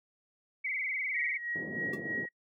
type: tone with vibrato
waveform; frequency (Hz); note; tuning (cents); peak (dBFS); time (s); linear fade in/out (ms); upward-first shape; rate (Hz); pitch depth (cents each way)
sine; 2149; C7; +46; -31; 0.64-1.38; 10; sine; 20; 110
type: tone with tremolo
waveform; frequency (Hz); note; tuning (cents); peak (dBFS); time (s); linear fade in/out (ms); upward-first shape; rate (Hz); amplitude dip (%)
sine; 1900; A#6; +33; -32; 1.14-2.29; 10; sine; 3.2; 70
type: band-pass noise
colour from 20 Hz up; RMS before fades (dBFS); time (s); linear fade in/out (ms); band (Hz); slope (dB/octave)
pink; -41; 1.55-2.26; 10; 150 to 520; 24
type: tone with exponential decay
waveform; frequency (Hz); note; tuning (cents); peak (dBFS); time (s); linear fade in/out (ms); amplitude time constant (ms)
square; 383.4; G4; -38; -37; 1.93-2.01; 5; 17
effects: noise-tail reverb RT60 0.1 s tail -25 dB re dry